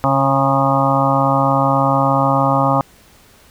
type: harmonic tone with a mistuned harmonic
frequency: 136.6 Hz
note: C#3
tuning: 25 cents flat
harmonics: 1 / 2 / 4 / 5 / 6 / 7 / 8 / 9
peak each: -19 / -20 / -20 / -22 / -19 / -22 / -21 / -20 dBFS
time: 0.04-2.81 s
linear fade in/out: 0 ms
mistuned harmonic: 8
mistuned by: -16 cents
effects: pink hiss -48 dBFS RMS until 3.5 s